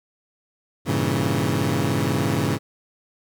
20% pulse chord, G diminished seventh, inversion none, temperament equal with one note detuned, 99.6 / 116.54 / 138.59 / 164.81 Hz, G2 / Bb2 / Db3 / Fb3, +28 / 0 / 0 / 0 cents, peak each -21 / -22 / -19 / -22 dBFS, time 0.85-2.59 s, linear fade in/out 50 ms, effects none

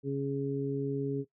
harmonic tone, 138.59 Hz, C#3, in tune, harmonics 1 / 2 / 3, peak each -34 / -34 / -34 dBFS, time 0.03-1.25 s, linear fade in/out 50 ms, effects noise-tail reverb RT60 0.1 s tail -17 dB re dry

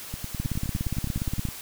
two click trains, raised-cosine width 5 ms, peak -20 / -15 dBFS, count 14 / 19, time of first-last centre 0.14-1.487 / 0.4-1.453 s, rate 9.65 / 17.1 Hz, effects white hiss -40 dBFS RMS until 1.61 s

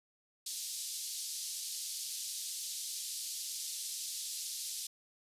pink band-pass noise, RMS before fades -41 dBFS, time 0.46-4.87 s, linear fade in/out 5 ms, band 4100 to 12000 Hz, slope 24 dB/octave, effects resampled to 32000 Hz

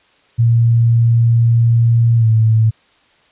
sine tone with pitch glide, 116.54 to 111.15 Hz, A#2 to A2, 0 to +18 cents, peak -8 dBFS, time 0.38-2.71 s, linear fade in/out 20 ms, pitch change -82 cents, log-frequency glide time 2.17-2.28 s, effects white hiss -53 dBFS RMS until 3.31 s + resampled to 8000 Hz

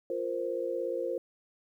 sine chord, F suspended fourth, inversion none, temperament equal, 349.2 / 466.2 / 523.3 Hz, F4 / Bb4 / C5, 0 / 0 / 0 cents, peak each -36 / -35 / -33 dBFS, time 0.1-1.18 s, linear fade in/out 2 ms, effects 11-bit

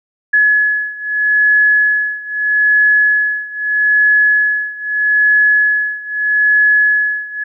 sine beating tone pair, 1698 / 1698.79 Hz, G#6 / G#6, +38 / +39 cents, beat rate 0.79 Hz, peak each -12 / -14 dBFS, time 0.33-7.44 s, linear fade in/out 10 ms, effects none

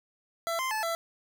25% pulse tone with pitch steps, 669 / 1043 / 868 / 668 Hz, E5 / C6 / A5 / E5, +25 / -6 / -24 / +23 cents, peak -25 dBFS, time 0.47-0.95 s, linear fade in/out 0 ms, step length 120 ms, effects none

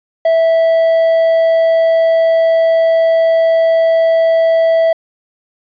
triangle tone, 656 Hz, E5, 9 cents flat, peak -6 dBFS, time 0.25-4.93 s, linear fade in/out 5 ms, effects resampled to 11025 Hz + 8-bit

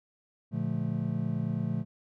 triangle chord, Bb major seventh, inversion none, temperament just, 116.54 / 145.68 / 174.81 / 218.5 Hz, Bb2 / D3 / F3 / A3, 0 / -14 / +2 / -12 cents, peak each -32 dBFS, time 0.51-1.85 s, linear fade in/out 50 ms, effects none

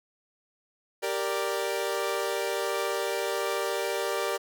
sawtooth chord, G minor, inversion none, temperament equal, 392 / 466.2 / 587.3 Hz, G4 / Bb4 / D5, 0 / 0 / 0 cents, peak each -28 dBFS, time 1.02-4.38 s, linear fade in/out 20 ms, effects none

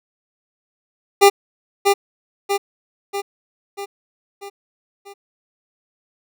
25% pulse tone with echo, 400 Hz, G4, 35 cents sharp, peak -3 dBFS, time 1.21-1.3 s, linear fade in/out 20 ms, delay 640 ms, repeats 6, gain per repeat -5 dB, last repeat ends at 5.14 s, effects none

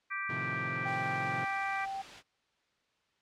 harmonic tone, 392 Hz, G4, in tune, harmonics 3 / 4 / 5 / 6, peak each -39 / -39 / -39 / -39 dBFS, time 0.1-1.86 s, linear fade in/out 20 ms
sawtooth chord, F dominant seventh, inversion first, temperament equal, 110 / 130.81 / 155.56 / 174.61 Hz, A2 / C3 / Eb3 / F3, 0 / 0 / 0 / 0 cents, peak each -41 / -37 / -41 / -41 dBFS, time 0.29-1.45 s, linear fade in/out 10 ms
white noise, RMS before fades -46 dBFS, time 0.84-2.23 s, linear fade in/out 50 ms
sine tone with pitch glide, 784 to 779.5 Hz, G5 to G5, 0 to -10 cents, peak -35 dBFS, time 0.85-2.02 s, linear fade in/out 10 ms, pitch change -10 cents, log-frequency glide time 1.7-1.77 s
effects white hiss -74 dBFS RMS until 3.21 s + low-pass 4000 Hz 12 dB/octave

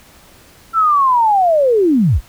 sine linear sweep, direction down, 1357 to 34.97 Hz, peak -9 dBFS, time 0.73-2.21 s, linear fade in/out 50 ms, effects pink hiss -45 dBFS RMS until 2.28 s

